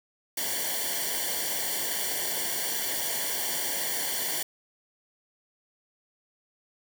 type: noise with comb filter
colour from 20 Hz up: white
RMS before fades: -30 dBFS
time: 0.37-4.43 s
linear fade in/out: 5 ms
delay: 0.78 ms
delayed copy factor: -0.9
effects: none